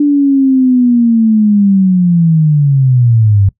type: linear sweep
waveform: sine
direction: down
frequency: 293.7 to 95.5 Hz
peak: -5 dBFS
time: 0-3.49 s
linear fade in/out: 5 ms
effects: noise-tail reverb RT60 0.1 s tail -20 dB re dry